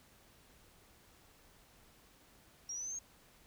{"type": "linear sweep", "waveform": "sine", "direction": "up", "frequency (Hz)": [5588, 6540], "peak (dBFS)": -39, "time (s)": [2.69, 2.99], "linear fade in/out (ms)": 5, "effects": ["pink hiss -64 dBFS RMS until 3.46 s"]}